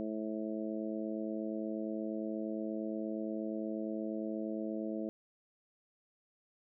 harmonic tone, 108.5 Hz, A2, 24 cents flat, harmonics 2 / 3 / 4 / 5 / 6, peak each -39 / -39 / -46 / -44 / -45 dBFS, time 0-5.09 s, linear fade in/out 0 ms, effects none

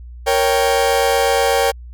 40% pulse chord, G diminished, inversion first, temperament equal, 466.2 / 554.4 / 784 Hz, Bb4 / Db5 / G5, 0 / 0 / 0 cents, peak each -17 dBFS, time 0.26-1.72 s, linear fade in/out 20 ms, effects added 60 Hz sine -32 dBFS peak until 1.93 s

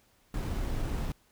brown noise with sample-and-hold, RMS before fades -32 dBFS, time 0.34-1.12 s, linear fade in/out 2 ms, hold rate 8820 Hz, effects pink hiss -66 dBFS RMS until 1.31 s

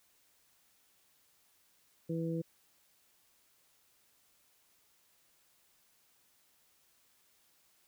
harmonic tone, 164.81 Hz, E3, in tune, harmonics 1 / 2 / 3, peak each -35 / -38 / -40 dBFS, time 2.09-2.42 s, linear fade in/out 10 ms, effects white hiss -70 dBFS RMS until 7.87 s

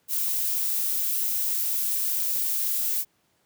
violet noise, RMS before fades -26 dBFS, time 0.08-3.05 s, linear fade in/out 50 ms, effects pink hiss -68 dBFS RMS until 3.45 s + high-pass 100 Hz 12 dB/octave

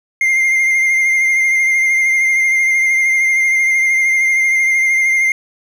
triangle tone with vibrato, 2107 Hz, C7, 12 cents sharp, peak -9 dBFS, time 0.21-5.32 s, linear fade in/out 2 ms, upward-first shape sine, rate 13 Hz, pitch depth 24 cents each way, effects none

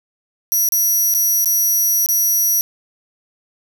5% pulse tone with dropouts, 5800 Hz, F#8, 35 cents flat, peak -8 dBFS, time 0.52-2.61 s, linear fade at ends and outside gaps 0 ms, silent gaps 0.688-0.722 / 1.14-1.148 / 1.445-1.458 / 2.061-2.088 s, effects 7-bit

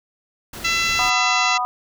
pink noise, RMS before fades -34 dBFS, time 0.53-1.1 s, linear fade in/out 5 ms
harmonic tone, 671 Hz, E5, 31 cents sharp, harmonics 2 / 3 / 4 / 5 / 6 / 7 / 8 / 9 / 10, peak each -26 / -24 / -22 / -30 / -26 / -32 / -33 / -32 / -32 dBFS, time 0.64-1.58 s, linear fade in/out 10 ms
sine chord, B major, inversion second, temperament just, 740.8 / 987.8 / 1234.7 Hz, F#5 / B5 / D#6, +2 / 0 / -14 cents, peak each -24 dBFS, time 0.99-1.65 s, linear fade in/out 0 ms
effects none

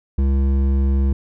sine tone with hard clipping, 67.8 Hz, C#2, 38 cents flat, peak -16 dBFS, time 0.18-1.13 s, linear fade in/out 5 ms, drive 10 dB, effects none

